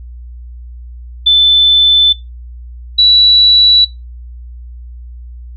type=tone pair in turn; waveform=sine; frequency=3520 / 3935 Hz; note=A7 / B7; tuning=0 / -7 cents; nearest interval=major second; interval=193 cents; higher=second; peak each=-4 dBFS; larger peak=neither; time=1.26-2.13 / 2.98-3.85 s; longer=neither; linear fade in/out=10 ms; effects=noise-tail reverb RT60 0.2 s tail -20 dB re dry + added 60 Hz sine -27 dBFS peak until 5.56 s